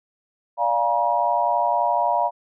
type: chord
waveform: sine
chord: Bb dominant seventh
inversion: first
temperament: equal with one note detuned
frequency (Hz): 587.3 / 698.5 / 830.6 / 954.7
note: D5 / F5 / Ab5 / Bb5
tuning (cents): 0 / 0 / 0 / +41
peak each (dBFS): -26 / -22 / -27 / -21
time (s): 0.57-2.31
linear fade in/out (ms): 50
effects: none